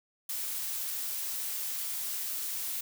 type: noise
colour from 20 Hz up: blue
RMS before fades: -35 dBFS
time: 0.29-2.81 s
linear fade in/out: 5 ms
effects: none